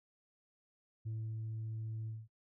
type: tone with ADSR envelope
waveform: sine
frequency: 110.7 Hz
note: A2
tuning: 11 cents sharp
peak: -35 dBFS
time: 1.05-2.28 s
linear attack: 17 ms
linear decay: 300 ms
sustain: -2 dB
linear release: 210 ms
effects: noise-tail reverb RT60 0.1 s tail -22 dB re dry + tanh soft clip ceiling -36 dBFS